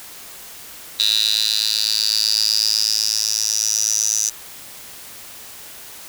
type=tone with high-pass filter sweep; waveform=10% pulse; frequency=108 Hz; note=A2; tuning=32 cents flat; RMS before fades=-19 dBFS; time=0.99-4.3 s; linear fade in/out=10 ms; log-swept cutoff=3900 to 6200 Hz; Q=9.5; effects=white hiss -38 dBFS RMS until 6.08 s